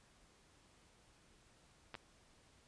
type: clicks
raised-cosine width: 0.3 ms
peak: -30 dBFS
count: 2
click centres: 1.943 / 1.952 s
effects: pink hiss -68 dBFS RMS until 2.67 s + resampled to 22050 Hz